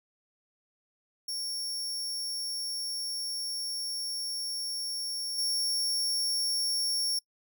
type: tone with level steps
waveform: sawtooth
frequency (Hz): 5490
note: F8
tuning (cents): -31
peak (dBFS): -30 / -25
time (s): 1.28-7.19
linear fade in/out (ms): 5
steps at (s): 5.38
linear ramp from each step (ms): 5
effects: noise-tail reverb RT60 0.1 s tail -26 dB re dry